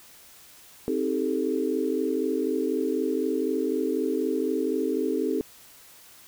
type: chord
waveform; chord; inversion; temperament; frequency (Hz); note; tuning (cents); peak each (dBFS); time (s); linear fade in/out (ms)
sine; A half-diminished seventh; first; just; 264 / 316.8 / 396 / 440; C4 / Eb4 / G4 / A4; +16 / +31 / +18 / 0; -29; 0.88-5.41; 0
effects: white hiss -51 dBFS RMS until 6.27 s